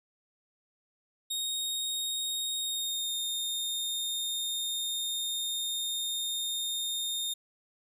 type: tone with pitch glide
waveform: sawtooth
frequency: 3729 to 3665 Hz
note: A#7 to A#7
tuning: 0 to -30 cents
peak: -28 dBFS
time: 1.3-7.34 s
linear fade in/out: 10 ms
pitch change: -30 cents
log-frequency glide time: 2.59-3.14 s
effects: none